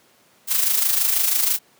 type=noise with amplitude modulation; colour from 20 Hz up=blue; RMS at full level=-17 dBFS; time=0.47-1.59 s; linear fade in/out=50 ms; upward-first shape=sine; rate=26.1 Hz; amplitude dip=55%; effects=pink hiss -56 dBFS RMS until 1.79 s + high-pass 200 Hz 12 dB/octave